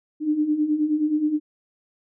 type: beating tone pair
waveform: sine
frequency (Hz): 295.9 / 305.4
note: D4 / D#4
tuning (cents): +13 / -32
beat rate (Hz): 9.5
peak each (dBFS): -26 / -20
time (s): 0.2-1.4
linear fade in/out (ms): 50
effects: none